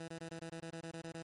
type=tone bursts; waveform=15% pulse; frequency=164.81 Hz; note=E3; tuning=in tune; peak=-37 dBFS; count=12; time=0-1.224 s; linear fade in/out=2 ms; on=80 ms; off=24 ms; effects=MP3 48 kbps